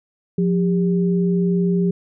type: tone pair together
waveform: sine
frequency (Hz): 177.7 / 399.6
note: F3 / G4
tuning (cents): +30 / +33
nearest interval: octave + major second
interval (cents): 1403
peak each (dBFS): -16 / -22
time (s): 0.38-1.91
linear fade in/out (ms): 5
effects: none